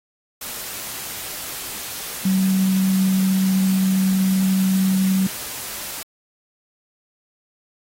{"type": "tone in noise", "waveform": "sine", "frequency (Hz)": 190, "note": "F#3", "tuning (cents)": 46, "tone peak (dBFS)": -15, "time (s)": [2.25, 5.27], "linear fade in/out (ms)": 5, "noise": "white", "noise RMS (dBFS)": -31, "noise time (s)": [0.41, 6.03], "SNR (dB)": 13, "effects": ["AAC 48 kbps"]}